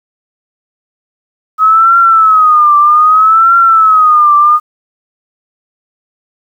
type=tone with vibrato; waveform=sine; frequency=1270 Hz; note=D#6; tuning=35 cents sharp; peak=-3 dBFS; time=1.58-4.6 s; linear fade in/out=50 ms; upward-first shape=triangle; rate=0.63 Hz; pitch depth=140 cents each way; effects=7-bit